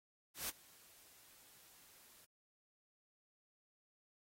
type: noise with ADSR envelope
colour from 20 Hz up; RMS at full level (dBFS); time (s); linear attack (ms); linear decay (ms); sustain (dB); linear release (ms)
white; -40; 0.34-2.25; 150; 17; -24; 5
effects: AAC 48 kbps